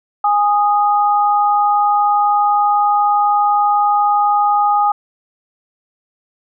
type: tone pair together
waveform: sine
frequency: 824 / 1241 Hz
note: G#5 / D#6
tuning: -14 / -5 cents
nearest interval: perfect fifth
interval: 709 cents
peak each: -12 / -16 dBFS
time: 0.24-4.92 s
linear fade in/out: 5 ms
effects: none